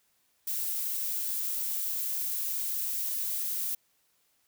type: noise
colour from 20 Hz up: violet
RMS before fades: -32 dBFS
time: 0.47-3.75 s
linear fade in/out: 5 ms
effects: white hiss -71 dBFS RMS until 4.47 s